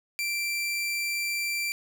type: tone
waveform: sawtooth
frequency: 2351 Hz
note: D7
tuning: 1 cent sharp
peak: -24 dBFS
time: 0.19-1.72 s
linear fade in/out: 0 ms
effects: none